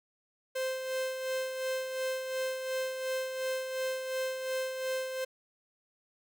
45% pulse tone with tremolo, 521 Hz, C5, 7 cents flat, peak -30 dBFS, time 0.55-5.25 s, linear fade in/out 10 ms, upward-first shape sine, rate 2.8 Hz, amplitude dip 50%, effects none

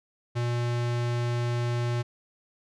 square tone, 120 Hz, B2, 49 cents flat, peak -26 dBFS, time 0.35-2.03 s, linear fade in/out 20 ms, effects low-pass 6000 Hz 12 dB/octave

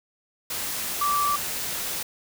sine tone in noise, 1164 Hz, D6, 16 cents flat, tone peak -21 dBFS, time 1.01-1.36 s, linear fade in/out 5 ms, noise white, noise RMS -30 dBFS, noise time 0.5-2.03 s, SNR +6 dB, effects none

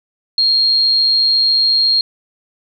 sine tone, 4238 Hz, C8, 21 cents sharp, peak -10 dBFS, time 0.38-2.01 s, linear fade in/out 2 ms, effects none

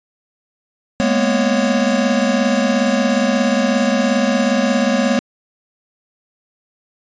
square tone cluster, 206.5 / 231.8 / 248.8 / 553 Hz, G#3 / A#3 / B3 / C#5, -10 / -10 / +13 / -4 cents, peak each -20 dBFS, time 1-5.19 s, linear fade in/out 0 ms, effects resampled to 16000 Hz

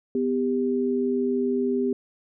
sine tone pair together, 250.3 / 397.4 Hz, B3 / G4, +23 / +24 cents, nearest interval minor sixth, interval 801 cents, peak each -24 dBFS, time 0.15-1.93 s, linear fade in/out 2 ms, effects none

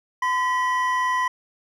triangle tone pair together, 1016 / 1939.7 Hz, B5 / B6, +49 / -32 cents, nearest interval major seventh, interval 1119 cents, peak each -19 / -24 dBFS, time 0.22-1.28 s, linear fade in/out 5 ms, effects none

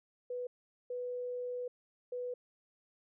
sine tone bursts at uneven times, 493.9 Hz, B4, in tune, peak -36 dBFS, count 3, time 0.3-0.47 / 0.9-1.68 / 2.12-2.34 s, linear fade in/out 5 ms, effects none

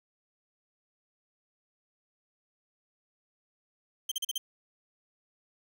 sawtooth tone bursts, 3136 Hz, G7, in tune, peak -26 dBFS, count 5, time 4.09-4.38 s, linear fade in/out 5 ms, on 26 ms, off 40 ms, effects none

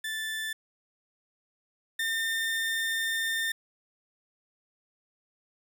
30% pulse tone pair in turn, 1760 / 1808.4 Hz, A6 / A6, 0 / +47 cents, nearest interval unison, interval 47 cents, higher second, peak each -29 / -25 dBFS, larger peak second, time 0.04-0.53 / 1.99-3.52 s, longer second, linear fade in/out 5 ms, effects 10-bit

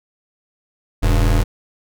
square tone pair together, 40.39 / 97.2 Hz, E1 / G2, -35 / -14 cents, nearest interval octave + minor third, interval 1521 cents, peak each -14 / -19 dBFS, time 1.02-1.44 s, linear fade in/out 20 ms, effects none

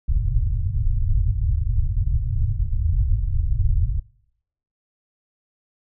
pink low-pass noise, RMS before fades -20 dBFS, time 0.08-4 s, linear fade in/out 5 ms, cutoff 120 Hz, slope 48 dB/octave, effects noise-tail reverb RT60 0.8 s tail -25 dB re dry

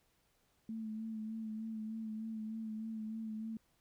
sine tone with vibrato, 220 Hz, A3, in tune, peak -39 dBFS, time 0.69-3.57 s, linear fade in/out 2 ms, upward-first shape sine, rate 3.3 Hz, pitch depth 30 cents each way, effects pink hiss -75 dBFS RMS until 3.8 s

